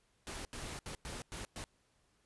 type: noise bursts at uneven times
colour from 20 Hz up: pink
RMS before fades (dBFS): -44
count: 6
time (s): 0.27-0.45 / 0.53-0.79 / 0.86-0.95 / 1.05-1.22 / 1.32-1.45 / 1.56-1.64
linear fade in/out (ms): 0
effects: pink hiss -74 dBFS RMS until 2.25 s + resampled to 24000 Hz